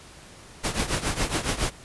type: noise with tremolo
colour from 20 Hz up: pink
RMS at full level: -23 dBFS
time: 0.63-1.71 s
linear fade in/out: 20 ms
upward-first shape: triangle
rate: 7.2 Hz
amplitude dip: 85%
effects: pink hiss -47 dBFS RMS until 1.84 s + resampled to 24000 Hz